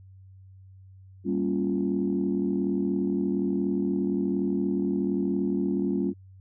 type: chord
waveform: sine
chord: G half-diminished seventh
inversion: none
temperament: equal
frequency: 196 / 233.1 / 277.2 / 349.2 Hz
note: G3 / Bb3 / Db4 / F4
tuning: 0 / 0 / 0 / 0 cents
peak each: -27 / -32 / -28 / -29 dBFS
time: 1.24-6.14 s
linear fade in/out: 50 ms
effects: tanh soft clip ceiling -15 dBFS + added 95 Hz sine -47 dBFS peak until 6.4 s